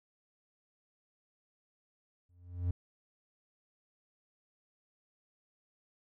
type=tone with exponential growth; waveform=triangle; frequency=88.4 Hz; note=F2; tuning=22 cents sharp; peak=-25 dBFS; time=2.29-2.71 s; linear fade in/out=5 ms; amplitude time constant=90 ms; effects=none